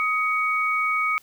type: tone pair together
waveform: sine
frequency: 1257 / 2240 Hz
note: D#6 / C#7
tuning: +17 / +18 cents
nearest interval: minor seventh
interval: 1001 cents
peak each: -23 dBFS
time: 0-1.18 s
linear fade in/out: 0 ms
effects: white hiss -56 dBFS RMS until 1.22 s